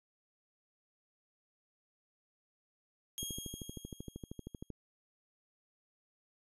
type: tone with exponential decay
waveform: 15% pulse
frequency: 3267 Hz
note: G#7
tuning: 29 cents flat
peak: -30 dBFS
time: 3.18-4.7 s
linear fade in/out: 0 ms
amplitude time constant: 330 ms
type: click train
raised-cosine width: 3 ms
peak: -30 dBFS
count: 20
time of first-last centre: 3.23-4.703 s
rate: 12.9 Hz
effects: resampled to 32000 Hz